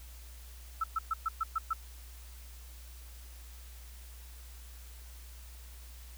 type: tone bursts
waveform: sine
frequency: 1318.5 Hz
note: E6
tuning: in tune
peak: -28 dBFS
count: 7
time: 0.81-1.733 s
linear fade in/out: 5 ms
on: 29 ms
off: 120 ms
effects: added 60 Hz sine -47 dBFS peak until 6.17 s + white hiss -56 dBFS RMS until 6.17 s